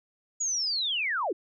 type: linear sweep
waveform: sine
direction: down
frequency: 6890 to 277.2 Hz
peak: -26 dBFS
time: 0.4-1.33 s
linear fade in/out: 10 ms
effects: none